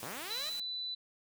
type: noise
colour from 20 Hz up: white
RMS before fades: -47 dBFS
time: 0-0.6 s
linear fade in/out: 2 ms
type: linear sweep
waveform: 5% pulse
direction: up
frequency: 89.6 to 652 Hz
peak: -30 dBFS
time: 0.02-0.5 s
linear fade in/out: 10 ms
type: tone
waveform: sine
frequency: 3985 Hz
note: B7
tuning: 15 cents sharp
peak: -36 dBFS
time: 0.3-0.95 s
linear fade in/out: 10 ms
effects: none